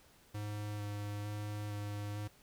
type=tone with vibrato; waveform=square; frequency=103.83 Hz; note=G#2; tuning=in tune; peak=-39 dBFS; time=0.34-2.28 s; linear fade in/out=10 ms; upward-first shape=square; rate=1.1 Hz; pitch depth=11 cents each way; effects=pink hiss -64 dBFS RMS until 2.42 s